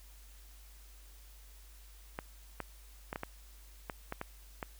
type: clicks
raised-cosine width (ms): 0.5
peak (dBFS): -22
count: 9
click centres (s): 2.189 / 2.603 / 3.129 / 3.159 / 3.234 / 3.898 / 4.124 / 4.214 / 4.628
effects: added 50 Hz sine -53 dBFS peak until 4.79 s + white hiss -61 dBFS RMS until 4.79 s